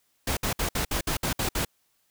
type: noise bursts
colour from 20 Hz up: pink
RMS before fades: -27 dBFS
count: 9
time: 0.27-1.65 s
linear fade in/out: 5 ms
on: 100 ms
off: 60 ms
effects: white hiss -70 dBFS RMS until 2.1 s